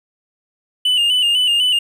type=tone with vibrato; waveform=triangle; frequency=2906 Hz; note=F#7; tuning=32 cents flat; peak=-11 dBFS; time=0.85-1.79 s; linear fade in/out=5 ms; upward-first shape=square; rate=4 Hz; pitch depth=51 cents each way; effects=none